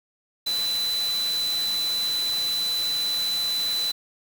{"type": "tone in noise", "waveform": "sine", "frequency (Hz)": 4000, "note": "B7", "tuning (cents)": 21, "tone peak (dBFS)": -23, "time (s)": [0.46, 3.92], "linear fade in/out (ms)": 10, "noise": "white", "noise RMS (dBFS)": -34, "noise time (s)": [0.46, 3.92], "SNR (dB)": 8, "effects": []}